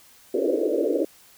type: band-pass noise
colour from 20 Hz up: pink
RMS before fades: -23 dBFS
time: 0.34-1.05 s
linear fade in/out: 5 ms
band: 280 to 600 Hz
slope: 96 dB/octave
effects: white hiss -53 dBFS RMS until 1.37 s